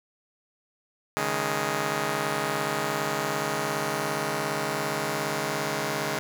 5% pulse chord, C# suspended second, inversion none, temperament just, 138.59 / 155.92 / 207.9 Hz, C#3 / D#3 / G#3, 0 / +4 / +2 cents, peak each -20 dBFS, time 1.17-6.19 s, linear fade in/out 0 ms, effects none

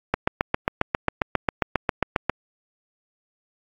click train, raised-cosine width 0.5 ms, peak -4 dBFS, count 17, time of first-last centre 0.14-2.296 s, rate 7.42 Hz, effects AAC 64 kbps

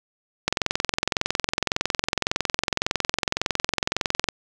click train, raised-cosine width 0.2 ms, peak -3 dBFS, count 84, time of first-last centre 0.48-4.287 s, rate 21.8 Hz, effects none

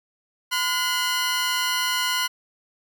15% pulse tone pair together, 1019 / 1440.2 Hz, C6 / F#6, -46 / -47 cents, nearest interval tritone, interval 599 cents, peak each -18 dBFS, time 0.51-2.28 s, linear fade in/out 20 ms, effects none

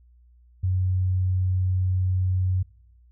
sine tone, 92.5 Hz, F#2, in tune, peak -20 dBFS, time 0.63-2.63 s, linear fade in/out 10 ms, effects noise-tail reverb RT60 0.8 s tail -25 dB re dry + added 60 Hz sine -52 dBFS peak until 3.11 s

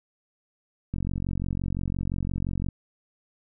click train, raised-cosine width 5 ms, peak -17 dBFS, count 81, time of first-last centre 0.94-2.687 s, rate 45.8 Hz, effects none

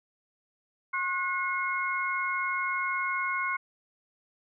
sine tone cluster, 1076 / 1461 / 2160 Hz, C6 / F#6 / C#7, +48 / -22 / -45 cents, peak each -31 / -33 / -31 dBFS, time 0.93-3.57 s, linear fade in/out 10 ms, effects none

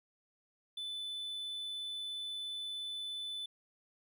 triangle tone, 3503 Hz, A7, 8 cents flat, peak -37 dBFS, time 0.77-3.46 s, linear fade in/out 5 ms, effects none

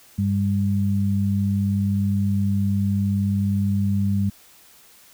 sine tone pair together, 99.35 / 198.7 Hz, G2 / G3, +24 / +24 cents, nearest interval octave, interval 1200 cents, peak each -21 / -21 dBFS, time 0.18-4.3 s, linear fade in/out 10 ms, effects white hiss -51 dBFS RMS until 5.13 s

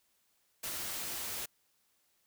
white noise, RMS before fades -39 dBFS, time 0.63-1.46 s, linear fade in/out 10 ms, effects white hiss -74 dBFS RMS until 2.26 s

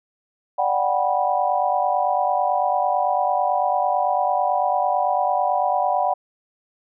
sine chord, G major seventh, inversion second, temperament just, 588 / 735 / 784 / 980 Hz, D5 / F#5 / G5 / B5, +2 / -12 / 0 / -14 cents, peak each -25 / -21 / -23 / -25 dBFS, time 0.58-6.14 s, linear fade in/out 10 ms, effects none

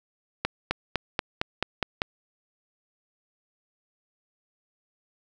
accelerating click train, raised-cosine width 0.3 ms, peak -8 dBFS, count 8, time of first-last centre 0.45-2.019 s, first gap 260 ms, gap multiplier 0.95, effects none

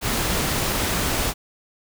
pink noise, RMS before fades -23 dBFS, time 0.01-1.34 s, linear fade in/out 50 ms, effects none

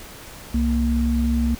sine tone pair together, 65.41 / 233.1 Hz, C2 / A#3, 0 / 0 cents, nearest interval octave + minor seventh, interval 2200 cents, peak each -20 dBFS, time 0.54-1.55 s, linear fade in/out 5 ms, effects pink hiss -40 dBFS RMS until 1.59 s

